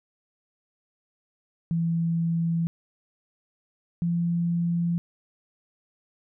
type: tone pair in turn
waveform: sine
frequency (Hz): 166.8 / 170.9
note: E3 / F3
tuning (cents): +21 / -37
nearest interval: unison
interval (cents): 42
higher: second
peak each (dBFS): -22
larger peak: neither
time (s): 1.71-2.67 / 4.02-4.98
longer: neither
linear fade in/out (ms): 0
effects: none